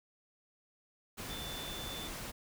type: tone in noise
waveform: sine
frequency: 3520 Hz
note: A7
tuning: in tune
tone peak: -44 dBFS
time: 1.29-2.09 s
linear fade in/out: 20 ms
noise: pink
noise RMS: -43 dBFS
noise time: 1.17-2.32 s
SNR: -4 dB
effects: none